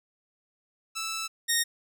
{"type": "tone pair in turn", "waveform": "10% pulse", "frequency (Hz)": [1318.5, 1856], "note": ["E6", "A#6"], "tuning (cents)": [0, -8], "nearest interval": "tritone", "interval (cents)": 592, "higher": "second", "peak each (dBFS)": [-23, -14], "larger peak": "second", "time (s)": [[0.95, 1.28], [1.48, 1.64]], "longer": "first", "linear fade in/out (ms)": 20, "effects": []}